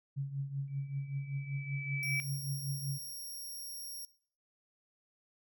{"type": "tone with tremolo", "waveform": "sine", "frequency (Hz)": 138.59, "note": "C#3", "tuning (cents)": 0, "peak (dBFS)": -31, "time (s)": [0.16, 2.99], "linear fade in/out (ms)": 20, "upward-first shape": "triangle", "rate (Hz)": 5.2, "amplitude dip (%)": 80}
{"type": "tone with exponential growth", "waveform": "sine", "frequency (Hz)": 2305, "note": "D7", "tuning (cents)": -33, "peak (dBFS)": -31, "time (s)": [0.68, 2.2], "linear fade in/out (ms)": 0, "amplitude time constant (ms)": 330}
{"type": "tone", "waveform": "5% pulse", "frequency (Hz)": 5588, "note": "F8", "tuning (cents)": 0, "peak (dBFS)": -36, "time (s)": [2.03, 4.05], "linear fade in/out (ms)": 0}
{"effects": ["noise-tail reverb RT60 0.5 s tail -19 dB re dry"]}